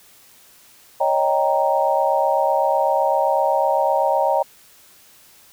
sine chord, Eb dominant seventh, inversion third, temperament equal, 554.4 / 622.3 / 784 / 932.3 Hz, Db5 / Eb5 / G5 / Bb5, 0 / 0 / 0 / 0 cents, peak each -21 dBFS, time 1-4.43 s, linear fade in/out 10 ms, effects white hiss -50 dBFS RMS until 5.52 s

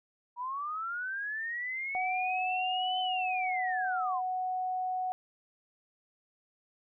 sine linear two-way sweep, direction up then down, 952 to 3058 to 952 Hz, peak -33 dBFS, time 0.36-4.22 s, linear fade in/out 50 ms, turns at 3 s
sine tone, 740 Hz, F#5, in tune, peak -30 dBFS, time 1.95-5.12 s, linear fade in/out 0 ms
effects none

